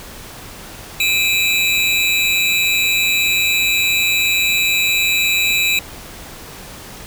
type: tone cluster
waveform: square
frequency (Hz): 2385 / 2568 / 3919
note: D7 / E7 / B7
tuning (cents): +26 / -46 / -14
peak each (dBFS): -19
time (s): 1-5.79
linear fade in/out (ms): 2
effects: pink hiss -35 dBFS RMS until 7.06 s